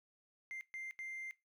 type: tone bursts at uneven times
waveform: triangle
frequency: 2093 Hz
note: C7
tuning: in tune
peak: -40 dBFS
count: 3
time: 0.51-0.61 / 0.74-0.91 / 0.99-1.31 s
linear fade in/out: 0 ms
effects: noise-tail reverb RT60 0.2 s tail -19 dB re dry + tanh soft clip ceiling -37 dBFS